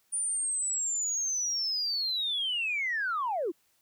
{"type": "linear sweep", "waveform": "sine", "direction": "down", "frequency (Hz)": [9397, 293.7], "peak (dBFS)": -27, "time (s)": [0.12, 3.52], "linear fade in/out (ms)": 20, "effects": ["tanh soft clip ceiling -23 dBFS", "white hiss -70 dBFS RMS until 3.81 s"]}